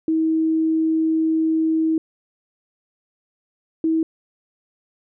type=tone pair in turn; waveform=sine; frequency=320 / 322.2 Hz; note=D#4 / E4; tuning=+49 / -39 cents; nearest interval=unison; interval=12 cents; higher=second; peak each=-16 dBFS; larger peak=neither; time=0.08-1.98 / 3.84-4.03 s; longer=first; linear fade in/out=2 ms; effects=none